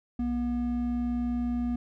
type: tone pair together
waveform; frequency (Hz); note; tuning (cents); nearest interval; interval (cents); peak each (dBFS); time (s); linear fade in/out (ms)
triangle; 60.4 / 241.4; B1 / B3; -38 / -39; 2 octaves; 2399; -33 / -25; 0.19-1.76; 5
effects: none